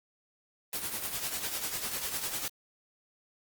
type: noise with tremolo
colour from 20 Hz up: white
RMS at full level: -32 dBFS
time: 0.73-2.48 s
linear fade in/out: 2 ms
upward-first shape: triangle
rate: 10 Hz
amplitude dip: 65%
effects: Opus 24 kbps